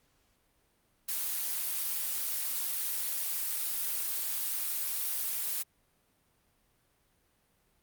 blue noise, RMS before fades -33 dBFS, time 1.08-5.63 s, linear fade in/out 10 ms, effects pink hiss -71 dBFS RMS until 7.82 s + Opus 48 kbps

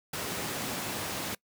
pink high-pass noise, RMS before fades -35 dBFS, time 0.13-1.35 s, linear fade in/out 5 ms, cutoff 140 Hz, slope 12 dB/octave, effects noise-tail reverb RT60 0.1 s tail -23 dB re dry

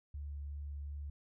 sine tone with vibrato, 72 Hz, D2, 34 cents flat, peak -40 dBFS, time 0.14-1.1 s, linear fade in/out 5 ms, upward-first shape sine, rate 2.7 Hz, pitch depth 9 cents each way, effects none

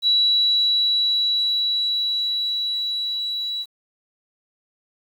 sine tone with level ramp, 3920 Hz, B7, 14 cents flat, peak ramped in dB -14 to -24 dBFS, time 0.02-3.66 s, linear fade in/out 50 ms, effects 8-bit

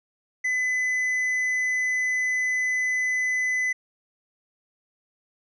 sine tone with tanh clipping, 2010 Hz, B6, 30 cents sharp, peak -23 dBFS, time 0.44-3.73 s, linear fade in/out 10 ms, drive 5 dB, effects none

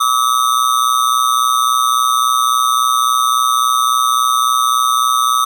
square ring-modulated tone, 1220 Hz, D#6, 34 cents flat, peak -9 dBFS, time 0-5.45 s, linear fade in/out 10 ms, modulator 61.8 Hz, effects none

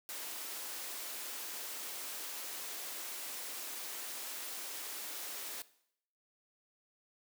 white high-pass noise, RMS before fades -43 dBFS, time 0.09-5.62 s, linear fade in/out 0 ms, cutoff 270 Hz, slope 24 dB/octave, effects noise-tail reverb RT60 0.7 s tail -18 dB re dry

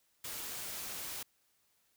white noise, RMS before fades -42 dBFS, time 0.24-1.23 s, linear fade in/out 5 ms, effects white hiss -74 dBFS RMS until 1.96 s

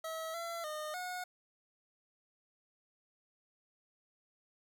25% pulse tone with pitch steps, 645 / 676 / 611 / 726 Hz, E5 / E5 / D#5 / F#5, -38 / +43 / -32 / -33 cents, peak -35 dBFS, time 0.04-1.24 s, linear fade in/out 5 ms, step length 300 ms, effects 12-bit

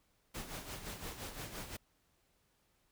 pink noise with tremolo, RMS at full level -43 dBFS, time 0.34-1.77 s, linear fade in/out 10 ms, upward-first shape sine, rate 5.8 Hz, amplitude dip 60%, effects pink hiss -75 dBFS RMS until 2.91 s

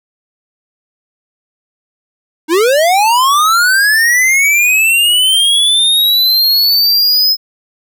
square linear sweep, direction up, 300.8 to 5140 Hz, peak -8 dBFS, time 2.48-7.37 s, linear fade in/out 50 ms, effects none

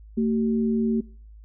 sine tone pair together, 225.6 / 381.8 Hz, A3 / G4, +44 / -46 cents, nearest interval major sixth, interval 910 cents, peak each -20 / -28 dBFS, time 0.17-1.01 s, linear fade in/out 10 ms, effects noise-tail reverb RT60 0.5 s tail -24 dB re dry + added 53 Hz sine -43 dBFS peak until 1.44 s

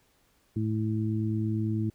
harmonic tone, 109 Hz, A2, 16 cents flat, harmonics 1 / 2 / 3, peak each -28 / -31 / -33 dBFS, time 0.56-1.9 s, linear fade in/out 5 ms, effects pink hiss -67 dBFS RMS until 1.94 s

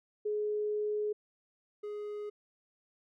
sine / triangle tone pair in turn, 420.8 / 416.9 Hz, G#4 / G#4, +23 / +7 cents, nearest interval unison, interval 16 cents, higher first, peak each -30 / -35 dBFS, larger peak first, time 0.25-1.13 / 1.83-2.3 s, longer first, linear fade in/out 10 ms, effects none

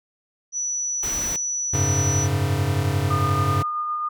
sine tone, 5920 Hz, F#8, in tune, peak -23 dBFS, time 0.52-2.28 s, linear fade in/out 50 ms
pink noise, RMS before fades -32 dBFS, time 1.03-1.36 s, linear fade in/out 0 ms
square chord, F# suspended second, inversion none, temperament equal, 92.5 / 103.83 / 138.59 Hz, F#2 / G#2 / C#3, 0 / 0 / 0 cents, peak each -25 dBFS, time 1.73-3.63 s, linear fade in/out 10 ms
sine tone with tremolo, 1219 Hz, D#6, 36 cents flat, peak -22 dBFS, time 3.1-4.09 s, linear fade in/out 10 ms, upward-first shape sine, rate 7.6 Hz, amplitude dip 25%
effects none

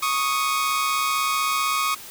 sawtooth tone pair together, 1108.7 / 1244.5 Hz, C#6 / D#6, 0 / 0 cents, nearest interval major second, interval 200 cents, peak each -20 dBFS, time 0.02-1.95 s, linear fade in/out 10 ms, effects white hiss -40 dBFS RMS until 2.1 s

